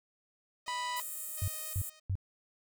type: tone with tremolo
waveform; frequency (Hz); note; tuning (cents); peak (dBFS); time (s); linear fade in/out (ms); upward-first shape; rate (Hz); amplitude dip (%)
5% pulse; 622.3; D#5; 0; -35; 0.66-2; 10; square; 1.4; 70
type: harmonic tone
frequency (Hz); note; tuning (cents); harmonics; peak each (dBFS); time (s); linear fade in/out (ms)
987; B5; -1; 1 / 2 / 3 / 4 / 5 / 7 / 8 / 9; -35 / -41 / -45 / -47 / -49 / -52 / -53 / -54; 0.68-1; 0
type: high-pass noise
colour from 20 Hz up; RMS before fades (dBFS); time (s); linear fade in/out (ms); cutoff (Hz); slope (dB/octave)
pink; -41; 0.96-1.9; 10; 7100; 96
type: tone bursts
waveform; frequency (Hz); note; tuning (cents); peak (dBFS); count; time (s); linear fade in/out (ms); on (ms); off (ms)
sine; 95.1; F#2; +48; -29; 3; 1.42-2.154; 0; 58; 280
effects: none